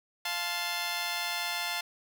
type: chord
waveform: 10% pulse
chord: F major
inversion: none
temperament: just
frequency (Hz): 698.5 / 873.1 / 1047.7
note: F5 / A5 / C6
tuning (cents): 0 / -14 / +2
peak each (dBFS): -27 / -27 / -31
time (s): 0.25-1.81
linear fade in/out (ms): 5
effects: none